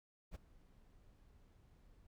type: noise with ADSR envelope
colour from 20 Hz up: brown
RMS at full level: -45 dBFS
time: 0.31-2.07 s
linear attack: 43 ms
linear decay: 14 ms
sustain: -20 dB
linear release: 6 ms
effects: none